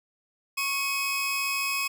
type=tone pair together; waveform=sawtooth; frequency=1103 / 2541 Hz; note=C#6 / D#7; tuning=-9 / +36 cents; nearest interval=octave + major second; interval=1445 cents; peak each=-28 / -24 dBFS; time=0.57-1.88 s; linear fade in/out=10 ms; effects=none